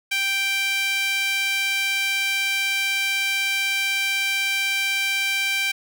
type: tone with high-pass filter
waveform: sawtooth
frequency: 784 Hz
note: G5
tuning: in tune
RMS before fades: -23 dBFS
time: 0.11-5.72 s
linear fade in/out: 10 ms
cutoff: 2300 Hz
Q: 3
effects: none